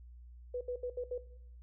sine tone bursts at uneven times, 493.9 Hz, B4, in tune, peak -34 dBFS, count 5, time 0.54-0.61 / 0.68-0.76 / 0.83-0.9 / 0.97-1.04 / 1.11-1.18 s, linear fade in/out 5 ms, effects noise-tail reverb RT60 0.7 s tail -17 dB re dry + added 60 Hz sine -50 dBFS peak until 1.62 s

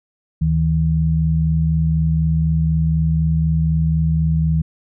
sine tone pair together, 75.1 / 159.13 Hz, D2 / D#3, +39 / +39 cents, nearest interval octave + minor second, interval 1300 cents, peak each -19 / -15 dBFS, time 0.41-4.62 s, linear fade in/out 10 ms, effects none

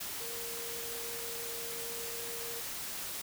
sine tone in noise, 466.2 Hz, A#4, in tune, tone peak -45 dBFS, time 0.2-2.61 s, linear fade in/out 10 ms, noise white, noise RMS -40 dBFS, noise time 0-3.22 s, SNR -8 dB, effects none

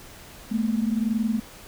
sine tone pair together, 216.1 / 237.5 Hz, A3 / A#3, -31 / +33 cents, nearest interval major second, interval 164 cents, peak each -23 / -26 dBFS, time 0.51-1.4 s, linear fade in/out 10 ms, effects pink hiss -45 dBFS RMS until 1.67 s

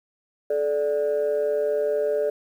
sine tone pair together, 432.8 / 588 Hz, A4 / D5, -29 / +2 cents, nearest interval perfect fourth, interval 531 cents, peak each -22 dBFS, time 0.5-2.3 s, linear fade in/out 5 ms, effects tanh soft clip ceiling -16 dBFS + 9-bit

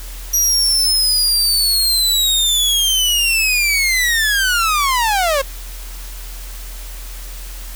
sawtooth linear sweep, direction down, 5800 to 525 Hz, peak -10 dBFS, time 0.33-5.42 s, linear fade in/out 10 ms, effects added 42 Hz sine -28 dBFS peak until 7.75 s + white hiss -36 dBFS RMS until 7.75 s

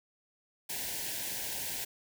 white band-stop noise, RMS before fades -37 dBFS, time 0.69-1.85 s, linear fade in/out 10 ms, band 990 to 1500 Hz, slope 96 dB/octave, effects none

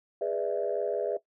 sine chord, E dominant seventh, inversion first, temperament just, 412 / 494.4 / 593.3 / 659.3 Hz, G#4 / B4 / D5 / E5, -14 / +2 / +18 / 0 cents, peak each -32 dBFS, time 0.21-1.17 s, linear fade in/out 5 ms, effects noise-tail reverb RT60 0.1 s tail -17 dB re dry + tanh soft clip ceiling -18 dBFS

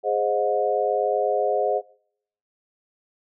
sine chord, Ab dominant seventh, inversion none, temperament equal with one note detuned, 415.3 / 523.3 / 622.3 / 722.3 Hz, Ab4 / C5 / Eb5 / Gb5, 0 / 0 / 0 / -42 cents, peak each -25 dBFS, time 0.03-1.82 s, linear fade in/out 50 ms, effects noise-tail reverb RT60 0.7 s tail -25 dB re dry

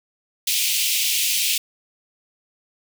pink high-pass noise, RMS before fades -21 dBFS, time 0.47-1.58 s, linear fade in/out 5 ms, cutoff 2400 Hz, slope 48 dB/octave, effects none

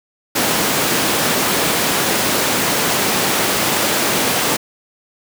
pink high-pass noise, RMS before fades -17 dBFS, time 0.35-4.57 s, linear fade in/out 10 ms, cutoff 210 Hz, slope 12 dB/octave, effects none

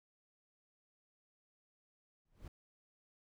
brown noise with exponential growth, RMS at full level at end -45 dBFS, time 2.25-2.48 s, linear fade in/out 5 ms, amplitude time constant 48 ms, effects none

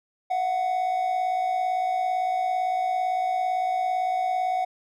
triangle tone pair together, 682.2 / 740 Hz, F5 / F#5, -41 / 0 cents, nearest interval minor second, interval 141 cents, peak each -30 / -21 dBFS, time 0.3-4.65 s, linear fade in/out 10 ms, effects none

